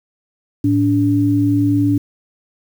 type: tone pair together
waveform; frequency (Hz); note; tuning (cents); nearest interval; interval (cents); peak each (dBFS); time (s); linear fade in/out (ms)
sine; 110 / 288.1; A2 / D4; 0 / -33; octave + perfect fourth; 1667; -17 / -13; 0.64-1.98; 5
effects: 7-bit